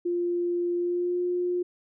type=tone with pitch glide; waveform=sine; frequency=349.2 to 355.9 Hz; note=F4 to F4; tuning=0 to +33 cents; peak=-24 dBFS; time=0.05-1.63 s; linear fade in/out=10 ms; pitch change=+33 cents; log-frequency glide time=0.76-1.2 s; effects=none